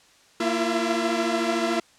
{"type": "tone cluster", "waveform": "sawtooth", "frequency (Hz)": [232.5, 332.6, 346.3, 672], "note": ["A#3", "E4", "F4", "E5"], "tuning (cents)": [-4, 16, -15, 33], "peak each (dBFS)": -24, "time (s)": [0.4, 1.8], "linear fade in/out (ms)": 5, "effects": ["white hiss -56 dBFS RMS until 1.98 s", "low-pass 7000 Hz 12 dB/octave"]}